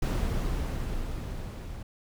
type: noise with level ramp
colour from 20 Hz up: brown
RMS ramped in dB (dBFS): -26 to -39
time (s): 0.02-1.83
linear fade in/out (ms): 5
effects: none